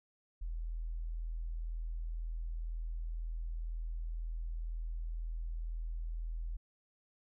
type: tone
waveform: sine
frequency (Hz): 41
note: E1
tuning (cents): -9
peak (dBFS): -36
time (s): 0.41-6.57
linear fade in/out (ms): 10
effects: none